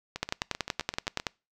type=two click trains; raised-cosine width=0.2 ms; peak=-10 / -17 dBFS; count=12 / 9; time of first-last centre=0.23-1.268 / 0.16-1.199 s; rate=10.6 / 7.7 Hz; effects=noise-tail reverb RT60 0.3 s tail -26 dB re dry